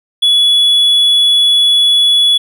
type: tone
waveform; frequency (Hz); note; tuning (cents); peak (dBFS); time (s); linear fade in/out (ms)
triangle; 3400; G#7; +40; -5; 0.22-2.38; 10
effects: none